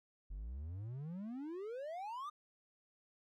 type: exponential sweep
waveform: triangle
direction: up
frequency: 43.73 to 1239 Hz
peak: -40 dBFS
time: 0.3-2.3 s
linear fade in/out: 10 ms
effects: none